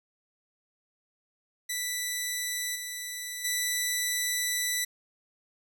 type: tone with level steps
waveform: 10% pulse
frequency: 1975.5 Hz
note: B6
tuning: in tune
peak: -21 / -26 / -18 dBFS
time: 1.69-4.85 s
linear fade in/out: 10 ms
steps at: 2.75 / 3.44 s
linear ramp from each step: 10 ms
effects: none